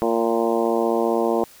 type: harmonic tone with a mistuned harmonic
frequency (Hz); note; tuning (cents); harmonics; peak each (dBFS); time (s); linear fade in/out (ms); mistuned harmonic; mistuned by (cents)
115.4; A#2; -17; 2 / 3 / 4 / 5 / 6 / 7 / 8 / 9; -26 / -23 / -23 / -26 / -27 / -30 / -30 / -33; 0.02-1.44; 0; 7; -17
effects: white hiss -48 dBFS RMS until 1.6 s